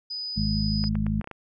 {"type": "tone", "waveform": "sine", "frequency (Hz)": 4978, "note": "D#8", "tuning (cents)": 0, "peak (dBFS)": -30, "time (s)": [0.1, 0.89], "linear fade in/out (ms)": 10}
{"type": "harmonic tone", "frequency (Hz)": 52.6, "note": "G#1", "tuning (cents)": 23, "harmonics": [1, 2, 3, 4], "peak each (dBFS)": [-29, -30, -30, -26], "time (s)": [0.36, 1.22], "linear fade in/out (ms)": 20}
{"type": "clicks", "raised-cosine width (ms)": 0.5, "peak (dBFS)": -23, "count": 7, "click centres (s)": [0.84, 0.954, 1.066, 1.213, 1.243, 1.274, 1.313]}
{"effects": []}